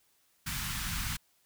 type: band-stop noise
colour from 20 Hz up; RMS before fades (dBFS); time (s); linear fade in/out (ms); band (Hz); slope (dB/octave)
pink; -35; 0.46-1.17; 10; 200 to 1100; 24
effects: white hiss -70 dBFS RMS until 1.45 s

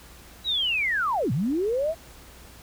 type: linear two-way sweep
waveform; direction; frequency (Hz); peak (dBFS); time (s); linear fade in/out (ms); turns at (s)
sine; down then up; 3954 to 110 to 677; -22; 0.44-1.95; 50; 1.32
effects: added 60 Hz sine -50 dBFS peak until 2.62 s + pink hiss -49 dBFS RMS until 2.62 s

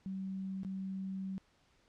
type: tone with dropouts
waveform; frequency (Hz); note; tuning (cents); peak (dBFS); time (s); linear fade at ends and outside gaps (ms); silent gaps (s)
sine; 191.2; G3; -43; -37; 0.06-1.38; 0; 0.633-0.648
effects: pink hiss -70 dBFS RMS until 1.88 s + low-pass 6000 Hz 12 dB/octave

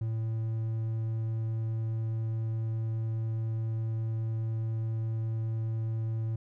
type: tone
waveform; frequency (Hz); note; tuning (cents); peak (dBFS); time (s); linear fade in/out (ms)
triangle; 111.9; A2; +30; -27; 0.01-6.36; 5
effects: none

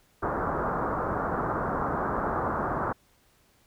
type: low-pass noise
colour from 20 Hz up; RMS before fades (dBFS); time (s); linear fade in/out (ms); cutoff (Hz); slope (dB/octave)
white; -29; 0.22-2.93; 10; 1400; 48
effects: pink hiss -64 dBFS RMS until 3.66 s

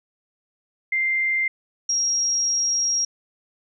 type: tone pair in turn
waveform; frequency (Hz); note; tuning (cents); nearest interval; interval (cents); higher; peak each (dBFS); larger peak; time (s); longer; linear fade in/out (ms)
sine; 2093 / 5618; C7 / F8; 0 / +9; octave + perfect fourth; 1709; second; -19; neither; 0.92-1.48 / 1.89-3.05; second; 5
effects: none

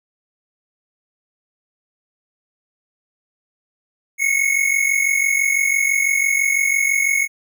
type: tone pair together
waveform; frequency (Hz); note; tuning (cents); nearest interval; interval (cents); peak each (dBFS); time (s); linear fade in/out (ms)
square; 2171 / 2217; C#7 / C#7; -37 / 0; unison; 37; -19; 4.18-7.28; 50
effects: none

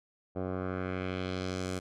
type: tone with low-pass filter sweep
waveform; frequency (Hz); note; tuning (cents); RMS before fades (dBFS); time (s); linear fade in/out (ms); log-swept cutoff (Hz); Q
10% pulse; 92.5; F#2; 0; -35; 0.35-1.8; 20; 760 to 9200; 1.5
effects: none

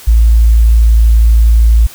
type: tone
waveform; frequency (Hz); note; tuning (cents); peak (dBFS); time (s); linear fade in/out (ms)
sine; 56.2; A1; +37; -3; 0.07-1.87; 10
effects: white hiss -34 dBFS RMS until 1.94 s

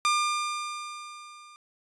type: tone with level ramp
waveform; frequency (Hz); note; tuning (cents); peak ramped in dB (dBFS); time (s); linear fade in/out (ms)
sawtooth; 1200; D6; +37; -17 to -45; 0.05-1.56; 0
effects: resampled to 22050 Hz

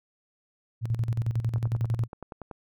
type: tone with tremolo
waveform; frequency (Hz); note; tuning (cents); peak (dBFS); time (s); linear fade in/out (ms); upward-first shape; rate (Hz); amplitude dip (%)
sine; 115.2; A#2; -20; -22; 0.81-2.08; 50; square; 11; 70
type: click train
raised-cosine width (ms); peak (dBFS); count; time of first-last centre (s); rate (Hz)
1; -25; 11; 1.56-2.512; 10.5
effects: none

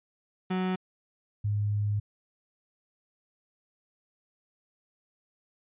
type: tone pair in turn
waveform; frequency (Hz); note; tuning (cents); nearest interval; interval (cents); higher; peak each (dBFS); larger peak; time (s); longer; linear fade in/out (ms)
35% pulse / sine; 185.3 / 103.64; F#3 / G#2; +3 / -3; minor seventh; 1006; first; -25; neither; 0.5-0.76 / 1.44-2; second; 10
effects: resampled to 8000 Hz

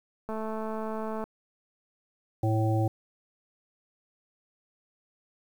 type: click train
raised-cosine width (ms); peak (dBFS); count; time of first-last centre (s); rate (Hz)
1; -22; 209; 0.29-1.24; 219
type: harmonic tone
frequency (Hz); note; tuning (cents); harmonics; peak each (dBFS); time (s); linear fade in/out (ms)
110; A2; 0; 1 / 3 / 5 / 7; -24 / -30 / -34 / -33; 2.43-2.88; 5
effects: 9-bit

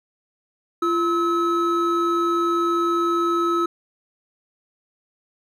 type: tone pair together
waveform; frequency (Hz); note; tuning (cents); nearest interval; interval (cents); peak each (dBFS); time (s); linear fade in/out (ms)
triangle; 342.3 / 1292.4; F4 / E6; -35 / -35; octave + major seventh; 2300; -19; 0.82-3.66; 5
effects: none

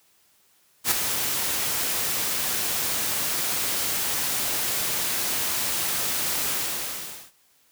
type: noise with ADSR envelope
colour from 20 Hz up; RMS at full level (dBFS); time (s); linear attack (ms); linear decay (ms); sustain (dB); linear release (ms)
white; -19; 0.84-7.32; 73; 8; -7; 800
effects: white hiss -62 dBFS RMS until 7.71 s + high-pass 60 Hz 12 dB/octave

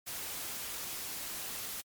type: noise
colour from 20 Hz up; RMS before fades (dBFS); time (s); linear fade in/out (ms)
white; -40; 0.06-1.82; 20
effects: MP3 96 kbps

